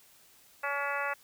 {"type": "harmonic tone with a mistuned harmonic", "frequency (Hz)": 283.1, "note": "C#4", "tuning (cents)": 37, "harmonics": [2, 3, 4, 5, 6, 7, 8, 9], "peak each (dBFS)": [-38, -38, -37, -36, -39, -38, -45, -41], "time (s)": [0.63, 1.14], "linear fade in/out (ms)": 10, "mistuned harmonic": 9, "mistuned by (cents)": 39, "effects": ["white hiss -60 dBFS RMS until 1.23 s"]}